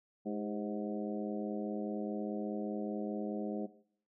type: harmonic tone with a mistuned harmonic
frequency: 104.9 Hz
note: G#2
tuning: 18 cents sharp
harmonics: 2 / 3 / 4 / 5 / 6 / 7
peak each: -37 / -41 / -43 / -45 / -47 / -48 dBFS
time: 0.25-3.67 s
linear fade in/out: 20 ms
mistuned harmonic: 4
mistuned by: -67 cents
effects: noise-tail reverb RT60 0.6 s tail -17 dB re dry